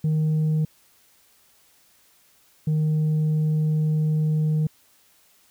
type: tone pair in turn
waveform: sine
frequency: 155.56 / 154.66 Hz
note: D#3 / D#3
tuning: 0 / -10 cents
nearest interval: unison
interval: 10 cents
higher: first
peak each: -16 dBFS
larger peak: neither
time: 0.04-0.65 / 2.67-4.67 s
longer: second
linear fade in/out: 5 ms
effects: tanh soft clip ceiling -18 dBFS + white hiss -59 dBFS RMS until 5.5 s

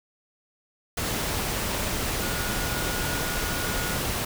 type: tone in noise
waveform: sine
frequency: 1444 Hz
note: F#6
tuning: 43 cents flat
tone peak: -35 dBFS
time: 2.22-3.98 s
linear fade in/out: 5 ms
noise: pink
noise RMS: -28 dBFS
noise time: 0.97-4.25 s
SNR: -10 dB
effects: none

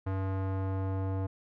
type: tone with low-pass filter sweep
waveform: square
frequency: 95.7 Hz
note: G2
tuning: 41 cents flat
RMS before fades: -32 dBFS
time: 0.06-1.27 s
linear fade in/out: 10 ms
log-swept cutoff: 1300 to 850 Hz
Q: 1.1
effects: none

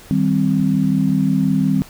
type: chord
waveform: sine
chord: C minor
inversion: first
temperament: just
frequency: 156.98 / 196.22 / 261.6 Hz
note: Eb3 / G3 / C4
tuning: +16 / +2 / 0 cents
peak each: -19 / -17 / -18 dBFS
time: 0.11-1.82 s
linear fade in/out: 0 ms
effects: pink hiss -42 dBFS RMS until 1.89 s

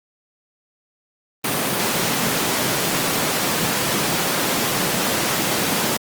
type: high-pass noise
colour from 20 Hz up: pink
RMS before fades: -21 dBFS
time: 1.44-5.97 s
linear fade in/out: 5 ms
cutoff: 140 Hz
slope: 24 dB/octave
effects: Opus 32 kbps

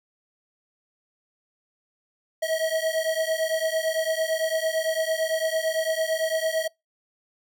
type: beating tone pair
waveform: square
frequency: 637 / 645.9 Hz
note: D#5 / E5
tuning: +41 / -35 cents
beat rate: 8.9 Hz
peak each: -27 dBFS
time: 2.42-6.68 s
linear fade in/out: 10 ms
effects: noise-tail reverb RT60 0.2 s tail -26 dB re dry

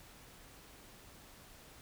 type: silence
effects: pink hiss -57 dBFS RMS until 1.81 s

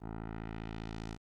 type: tone with low-pass filter sweep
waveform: 10% pulse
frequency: 55 Hz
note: A1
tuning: in tune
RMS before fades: -42 dBFS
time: 0-1.18 s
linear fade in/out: 50 ms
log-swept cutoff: 1000 to 7300 Hz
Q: 1.1
effects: 12-bit

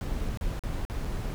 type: noise with dropouts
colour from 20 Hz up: brown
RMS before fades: -31 dBFS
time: 0.01-1.34 s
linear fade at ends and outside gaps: 0 ms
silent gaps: 0.373-0.411 / 0.593-0.637 / 0.851-0.899 / 1.047-1.053 s
effects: none

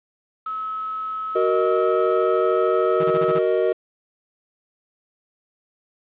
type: tone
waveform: sine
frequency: 1291 Hz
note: E6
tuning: 37 cents flat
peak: -25 dBFS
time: 0.46-3.39 s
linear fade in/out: 5 ms
type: chord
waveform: triangle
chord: D# minor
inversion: first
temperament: just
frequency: 373.4 / 466.7 / 622.3 Hz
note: F#4 / A#4 / D#5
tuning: +16 / +2 / 0 cents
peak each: -19 / -19 / -21 dBFS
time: 1.35-3.73 s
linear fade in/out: 10 ms
type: tone bursts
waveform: sawtooth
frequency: 162.5 Hz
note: E3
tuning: 24 cents flat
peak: -22 dBFS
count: 6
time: 3-3.387 s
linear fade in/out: 5 ms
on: 37 ms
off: 33 ms
effects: resampled to 8000 Hz + 8-bit

